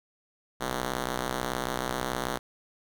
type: ring-modulated tone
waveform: 5% pulse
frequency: 125.2 Hz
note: B2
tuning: 24 cents sharp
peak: -15 dBFS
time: 0.6-2.39 s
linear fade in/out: 20 ms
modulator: 96 Hz
effects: none